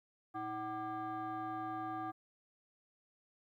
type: tone with frequency modulation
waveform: sine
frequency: 755 Hz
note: F#5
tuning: 35 cents sharp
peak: -37 dBFS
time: 0.34-2.12 s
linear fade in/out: 20 ms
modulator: 435 Hz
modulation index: 1.2
effects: tanh soft clip ceiling -34 dBFS + 13-bit